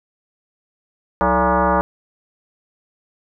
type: tone with frequency modulation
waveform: sine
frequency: 185 Hz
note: F#3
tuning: in tune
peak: -13 dBFS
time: 1.21-1.81 s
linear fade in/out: 0 ms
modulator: 253 Hz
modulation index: 4.5
effects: none